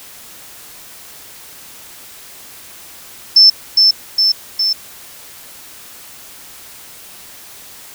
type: tone with echo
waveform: sine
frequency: 5300 Hz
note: E8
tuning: 9 cents sharp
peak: -3 dBFS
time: 3.36-3.5 s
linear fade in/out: 5 ms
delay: 410 ms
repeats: 3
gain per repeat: -3 dB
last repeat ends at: 4.73 s
effects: white hiss -37 dBFS RMS until 7.94 s